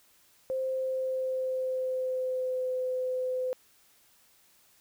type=tone with pitch glide; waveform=sine; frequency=523.3 to 509.9 Hz; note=C5 to C5; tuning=0 to -45 cents; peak=-28 dBFS; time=0.5-3.53 s; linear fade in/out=0 ms; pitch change=-45 cents; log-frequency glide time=0.63-2.73 s; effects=white hiss -63 dBFS RMS until 4.8 s